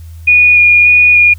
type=tone with vibrato; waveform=sine; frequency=2445 Hz; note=D#7; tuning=31 cents flat; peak=-3 dBFS; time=0.27-1.34 s; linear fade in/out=10 ms; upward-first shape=square; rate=1.7 Hz; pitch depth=9 cents each way; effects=added 82 Hz sine -27 dBFS peak until 1.38 s + white hiss -48 dBFS RMS until 1.38 s